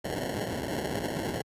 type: noise with sample-and-hold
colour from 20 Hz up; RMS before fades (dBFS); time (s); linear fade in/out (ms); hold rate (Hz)
white; -32; 0.04-1.42; 10; 1225
effects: high-pass 80 Hz 12 dB/octave + resampled to 32000 Hz